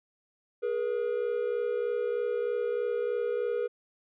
triangle tone pair together, 416.6 / 479.8 Hz, G#4 / A#4, +5 / +50 cents, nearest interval major second, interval 245 cents, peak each -30 / -27 dBFS, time 0.62-3.68 s, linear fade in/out 20 ms, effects resampled to 8000 Hz

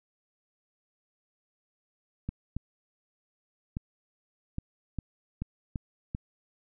clicks, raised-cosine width 5 ms, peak -20 dBFS, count 8, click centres 2.29 / 2.566 / 3.769 / 4.584 / 4.987 / 5.42 / 5.758 / 6.149 s, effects none

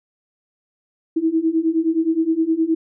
sine beating tone pair, 318.7 / 328.3 Hz, D#4 / E4, +42 / -7 cents, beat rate 9.6 Hz, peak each -20 / -18 dBFS, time 1.16-2.75 s, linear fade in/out 10 ms, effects none

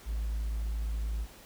triangle tone, 54.6 Hz, A1, 13 cents flat, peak -27 dBFS, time 0.05-1.27 s, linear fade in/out 50 ms, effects tanh soft clip ceiling -25 dBFS + pink hiss -53 dBFS RMS until 1.45 s

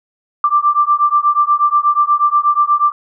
sine beating tone pair, 1174.7 / 1183 Hz, D6 / D6, 0 / +12 cents, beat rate 8.3 Hz, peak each -13 dBFS, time 0.44-2.92 s, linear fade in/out 2 ms, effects none

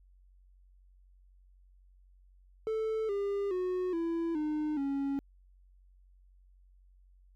triangle tone with pitch steps, 440 / 401.2 / 365.7 / 333.5 / 304 / 277.2 Hz, A4 / G4 / F#4 / E4 / D#4 / C#4, 0 / +40 / -20 / +20 / -40 / 0 cents, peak -28 dBFS, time 2.67-5.19 s, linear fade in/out 0 ms, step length 420 ms, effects added 46 Hz sine -58 dBFS peak until 7.35 s

